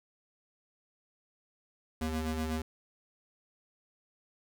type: ring-modulated tone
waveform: 35% pulse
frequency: 157.2 Hz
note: D#3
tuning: 18 cents sharp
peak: -27 dBFS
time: 2.01-2.62 s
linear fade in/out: 5 ms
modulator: 82.7 Hz
effects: none